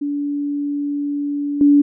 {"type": "tone with level steps", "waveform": "sine", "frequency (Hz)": 287.9, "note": "D4", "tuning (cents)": -34, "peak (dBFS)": [-19, -8], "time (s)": [0.01, 1.82], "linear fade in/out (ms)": 10, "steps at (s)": 1.61, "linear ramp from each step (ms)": 2, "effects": []}